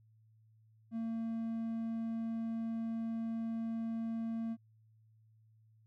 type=tone; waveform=triangle; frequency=226.9 Hz; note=A#3; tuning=47 cents flat; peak=-33 dBFS; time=0.91-4.57 s; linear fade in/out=50 ms; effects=added 110 Hz sine -63 dBFS peak until 5.86 s